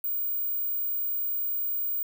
sine tone, 15370 Hz, B9, 48 cents flat, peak -26 dBFS, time 0.04-2.03 s, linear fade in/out 2 ms, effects none

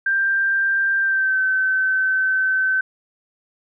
sine tone with pitch glide, 1582 to 1532.5 Hz, G6 to G6, +15 to -40 cents, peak -16 dBFS, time 0.06-2.81 s, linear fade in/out 5 ms, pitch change -55 cents, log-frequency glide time 1-1.4 s, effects none

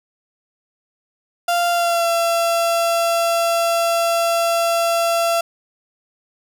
35% pulse tone with pitch glide, 694 to 675 Hz, F5 to E5, -11 to +41 cents, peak -14 dBFS, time 1.48-5.41 s, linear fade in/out 5 ms, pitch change -48 cents, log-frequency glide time 1.71-2.09 s, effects none

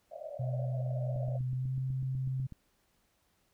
pink band-pass noise, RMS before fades -44 dBFS, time 0.11-1.39 s, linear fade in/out 10 ms, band 560 to 670 Hz, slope 96 dB/octave
sine tone with pitch glide, 127 to 131.18 Hz, B2 to C3, +49 to +5 cents, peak -31 dBFS, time 0.39-2.47 s, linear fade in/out 10 ms, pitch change +56 cents, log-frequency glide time 1.48-1.75 s
click train, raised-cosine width 5 ms, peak -33 dBFS, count 12, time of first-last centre 1.16-2.523 s, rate 8.07 Hz
effects pink hiss -73 dBFS RMS until 3.53 s

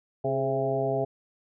harmonic tone with a mistuned harmonic, 133.6 Hz, C3, 36 cents sharp, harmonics 1 / 2 / 3 / 4 / 5 / 6, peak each -32 / -36 / -29 / -34 / -28 / -37 dBFS, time 0.24-1.05 s, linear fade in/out 10 ms, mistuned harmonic 3, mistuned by +45 cents, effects none

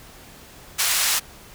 white band-pass noise, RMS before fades -21 dBFS, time 0.78-1.2 s, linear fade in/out 20 ms, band 1000 to 11000 Hz, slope 12 dB/octave, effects pink hiss -45 dBFS RMS until 1.54 s

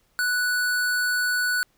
square tone, 1480 Hz, F#6, in tune, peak -22 dBFS, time 0.19-1.63 s, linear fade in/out 0 ms, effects pink hiss -66 dBFS RMS until 1.77 s

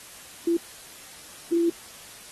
sine tone bursts at uneven times, 338.5 Hz, E4, 46 cents sharp, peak -19 dBFS, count 2, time 0.47-0.57 / 1.52-1.7 s, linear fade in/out 5 ms, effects white hiss -45 dBFS RMS until 2.31 s + AAC 32 kbps

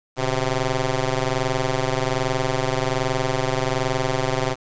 10% pulse ring-modulated tone, 130.81 Hz, C3, in tune, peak -9 dBFS, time 0.16-4.56 s, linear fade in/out 50 ms, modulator 251 Hz, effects resampled to 16000 Hz + 8-bit

